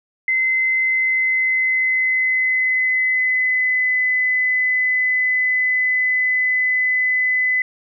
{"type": "tone with pitch glide", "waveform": "sine", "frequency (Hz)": [2057, 2012], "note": ["C7", "B6"], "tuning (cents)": [-30, 32], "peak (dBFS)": -15, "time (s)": [0.28, 7.62], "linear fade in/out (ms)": 2, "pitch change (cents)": -38, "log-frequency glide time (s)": [0.82, 3.97], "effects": []}